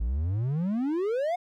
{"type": "exponential sweep", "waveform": "triangle", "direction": "up", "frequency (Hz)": [51.91, 735], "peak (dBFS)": -23, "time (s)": [0, 1.36], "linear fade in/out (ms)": 10, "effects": []}